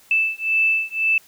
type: beating tone pair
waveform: sine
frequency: 2637 / 2638.9 Hz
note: E7 / E7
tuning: 0 / +1 cents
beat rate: 1.9 Hz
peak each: -20 dBFS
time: 0.11-1.18 s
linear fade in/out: 2 ms
effects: white hiss -52 dBFS RMS until 1.27 s